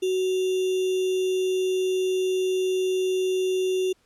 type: tone with sample-and-hold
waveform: sine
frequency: 372.8 Hz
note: F#4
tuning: 13 cents sharp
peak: -21 dBFS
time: 0.02-3.93 s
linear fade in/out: 10 ms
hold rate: 3150 Hz
effects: pink hiss -65 dBFS RMS until 4.05 s + low-pass 10000 Hz 12 dB/octave